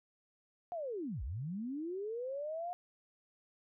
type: linear two-way sweep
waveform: sine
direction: down then up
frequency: 723 to 49.93 to 723 Hz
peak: -37 dBFS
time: 0.72-2.73 s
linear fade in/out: 0 ms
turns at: 1.23 s
effects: none